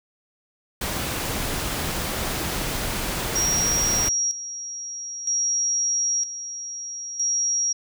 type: noise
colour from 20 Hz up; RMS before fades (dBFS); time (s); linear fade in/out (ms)
pink; -27; 0.81-4.09; 5
type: tone with tremolo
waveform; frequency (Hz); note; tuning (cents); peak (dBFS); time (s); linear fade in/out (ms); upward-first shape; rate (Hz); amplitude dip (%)
sine; 5660; F8; +22; -20; 3.35-7.73; 10; square; 0.52; 70
effects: none